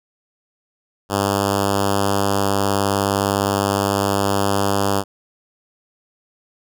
5% pulse tone with notch filter, 99.6 Hz, G2, 28 cents sharp, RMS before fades -19 dBFS, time 1.09-5.04 s, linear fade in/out 50 ms, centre 2300 Hz, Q 1.4, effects none

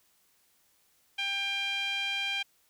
sawtooth tone with band-pass filter, 795 Hz, G5, 24 cents sharp, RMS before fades -32 dBFS, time 1.18-2.43 s, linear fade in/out 10 ms, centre 2800 Hz, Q 9.8, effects white hiss -68 dBFS RMS until 2.69 s

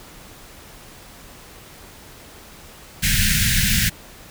pink band-stop noise, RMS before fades -18 dBFS, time 3.02-3.9 s, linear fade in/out 20 ms, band 220 to 1500 Hz, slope 96 dB/octave, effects pink hiss -43 dBFS RMS until 4.3 s

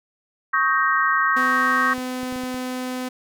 sine chord, Eb dominant seventh, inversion third, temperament equal with one note detuned, 1108.7 / 1269.2 / 1568 / 1864.7 Hz, Db6 / Eb6 / G6 / Bb6, 0 / +34 / 0 / 0 cents, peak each -21 / -23 / -22 / -23 dBFS, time 0.53-1.94 s, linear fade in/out 10 ms
sawtooth tone, 253.8 Hz, B3, 47 cents sharp, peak -22 dBFS, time 1.36-3.09 s, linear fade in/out 10 ms
clicks, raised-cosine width 3 ms, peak -27 dBFS, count 6, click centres 1.981 / 2.232 / 2.325 / 2.36 / 2.436 / 2.544 s
effects none

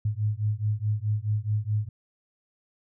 sine beating tone pair, 103.83 / 108.53 Hz, G#2 / A2, 0 / -23 cents, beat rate 4.7 Hz, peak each -27 dBFS, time 0.05-1.89 s, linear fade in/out 5 ms, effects none

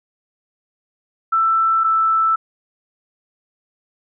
sine tone pair in turn, 1329 / 1321.3 Hz, E6 / E6, +14 / +4 cents, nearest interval unison, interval 10 cents, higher first, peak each -13 dBFS, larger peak neither, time 1.32-1.84 / 1.84-2.36 s, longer neither, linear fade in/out 10 ms, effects none

